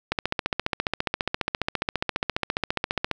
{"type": "click train", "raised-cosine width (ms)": 0.3, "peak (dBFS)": -7, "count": 45, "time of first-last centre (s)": [0.12, 3.113], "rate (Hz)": 14.7, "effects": []}